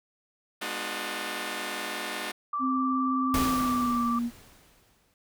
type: chord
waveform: 5% pulse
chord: G# diminished seventh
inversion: none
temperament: just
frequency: 207.7 / 249.2 / 299 / 358.8 Hz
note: G#3 / B3 / D4 / F4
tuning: 0 / +16 / +31 / +47 cents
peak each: -27 / -29 / -26 / -25 dBFS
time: 0.61-2.32 s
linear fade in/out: 10 ms
type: tone with vibrato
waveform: sine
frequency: 1168 Hz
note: D6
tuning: 10 cents flat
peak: -27 dBFS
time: 2.53-4.19 s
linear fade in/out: 5 ms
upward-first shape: square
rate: 19 Hz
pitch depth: 16 cents each way
type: tone with pitch glide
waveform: sine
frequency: 261.6 to 237.1 Hz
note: C4 to A#3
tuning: 0 to +30 cents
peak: -26 dBFS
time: 2.59-4.31 s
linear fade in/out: 50 ms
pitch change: -170 cents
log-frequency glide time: 3.43-4.07 s
type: noise with exponential decay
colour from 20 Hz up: pink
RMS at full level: -29 dBFS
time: 3.34-5.14 s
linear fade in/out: 1 ms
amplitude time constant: 390 ms
effects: none